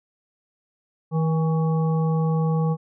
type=harmonic tone with a mistuned harmonic; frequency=159.9 Hz; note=D#3; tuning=48 cents sharp; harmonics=1 / 3 / 5 / 7; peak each=-19 / -29 / -33 / -36 dBFS; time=1.11-2.77 s; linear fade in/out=50 ms; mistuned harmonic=5; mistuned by=+42 cents; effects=none